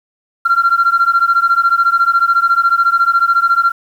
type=beating tone pair; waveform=sine; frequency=1368 / 1382 Hz; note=F6 / F6; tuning=-36 / -19 cents; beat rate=14 Hz; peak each=-11 dBFS; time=0.45-3.72 s; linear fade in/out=10 ms; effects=tanh soft clip ceiling -4 dBFS + 7-bit